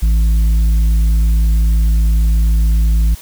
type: tone with tanh clipping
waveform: sine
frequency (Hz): 54.6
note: A1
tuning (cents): -13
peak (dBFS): -10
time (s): 0.02-3.15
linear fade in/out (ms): 10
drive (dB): 6
effects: white hiss -37 dBFS RMS until 3.21 s